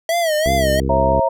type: tone with vibrato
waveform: square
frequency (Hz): 647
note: E5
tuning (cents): -32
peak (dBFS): -16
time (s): 0.09-0.8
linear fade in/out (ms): 2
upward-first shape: sine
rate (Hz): 2.8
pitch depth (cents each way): 120
type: harmonic tone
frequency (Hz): 66.8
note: C2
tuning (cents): +36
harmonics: 1 / 2 / 3 / 4 / 5 / 6 / 7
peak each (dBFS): -21 / -24 / -26 / -27 / -28 / -29 / -29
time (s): 0.46-1.2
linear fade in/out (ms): 0
type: chord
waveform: sine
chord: A# diminished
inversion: first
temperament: equal with one note detuned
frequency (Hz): 541.4 / 659.3 / 932.3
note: C#5 / E5 / A#5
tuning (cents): -41 / 0 / 0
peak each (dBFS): -18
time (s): 0.89-1.29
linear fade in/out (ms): 10
effects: none